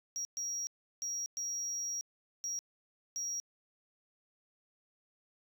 sine tone bursts at uneven times, 5670 Hz, F8, 25 cents sharp, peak -32 dBFS, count 6, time 0.16-0.25 / 0.37-0.67 / 1.02-1.26 / 1.37-2.01 / 2.44-2.59 / 3.16-3.4 s, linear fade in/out 0 ms, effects tanh soft clip ceiling -34 dBFS

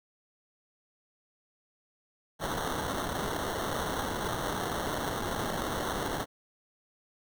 blue noise with sample-and-hold, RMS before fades -33 dBFS, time 2.39-6.26 s, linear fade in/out 50 ms, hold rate 2450 Hz, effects none

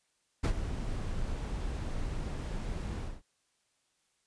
brown noise with ADSR envelope, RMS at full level -24 dBFS, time 0.43-3.22 s, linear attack 15 ms, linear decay 81 ms, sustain -11 dB, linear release 230 ms, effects white hiss -75 dBFS RMS until 4.26 s + resampled to 22050 Hz

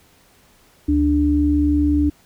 sine tone pair together, 73.6 / 294.4 Hz, D2 / D4, +4 / +4 cents, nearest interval 2 octaves, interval 2400 cents, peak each -19 / -15 dBFS, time 0.88-2.1 s, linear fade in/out 10 ms, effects pink hiss -54 dBFS RMS until 2.25 s

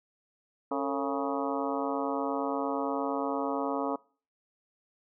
harmonic tone with a mistuned harmonic, 138.59 Hz, C#3, in tune, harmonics 2 / 3 / 4 / 5 / 6 / 7 / 8 / 9, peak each -33 / -35 / -36 / -37 / -38 / -38 / -39 / -40 dBFS, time 0.71-3.96 s, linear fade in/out 5 ms, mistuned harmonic 3, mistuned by +120 cents, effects noise-tail reverb RT60 0.4 s tail -23 dB re dry

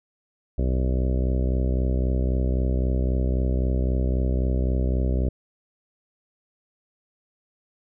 harmonic tone, 63.8 Hz, C2, 43 cents flat, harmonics 1 / 2 / 3 / 4 / 5 / 6 / 7 / 8 / 9 / 10, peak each -21 / -29 / -32 / -33 / -37 / -35 / -39 / -40 / -38 / -43 dBFS, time 0.58-5.29 s, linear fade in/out 5 ms, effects none

